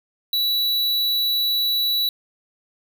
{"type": "tone", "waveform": "square", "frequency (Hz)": 3934, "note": "B7", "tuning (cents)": -7, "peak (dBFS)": -19, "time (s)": [0.33, 2.09], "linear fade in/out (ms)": 2, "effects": []}